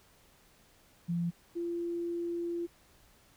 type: tone pair in turn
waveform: sine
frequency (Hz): 171.4 / 342.8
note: F3 / F4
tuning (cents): -32 / -32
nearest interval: octave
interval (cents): 1200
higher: second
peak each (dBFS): -29 / -32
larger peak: first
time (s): 1.08-1.31 / 1.55-2.67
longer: second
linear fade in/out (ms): 20
effects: pink hiss -63 dBFS RMS until 3.36 s